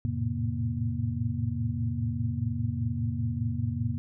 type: tone cluster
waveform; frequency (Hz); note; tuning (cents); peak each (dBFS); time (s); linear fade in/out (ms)
sine; 87.9 / 110.2 / 115.2 / 133.3 / 236.3; F2 / A2 / A#2 / C3 / A#3; +12 / +3 / -20 / +33 / +24; -34 / -31 / -35 / -34 / -34; 0.05-3.98; 0
effects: none